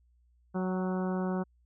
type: harmonic tone with a mistuned harmonic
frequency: 185 Hz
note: F#3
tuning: in tune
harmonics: 1 / 2 / 3 / 4 / 5 / 6 / 7 / 8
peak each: -30 / -36 / -40 / -42 / -44 / -46 / -47 / -48 dBFS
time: 0.54-1.44 s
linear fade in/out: 20 ms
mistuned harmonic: 4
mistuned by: +22 cents
effects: added 60 Hz sine -63 dBFS peak until 1.65 s